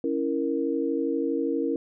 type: chord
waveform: sine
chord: A# diminished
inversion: first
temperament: equal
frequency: 277.2 / 329.6 / 466.2 Hz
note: C#4 / E4 / A#4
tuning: 0 / 0 / 0 cents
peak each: -28 dBFS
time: 0.04-1.76 s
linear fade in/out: 2 ms
effects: none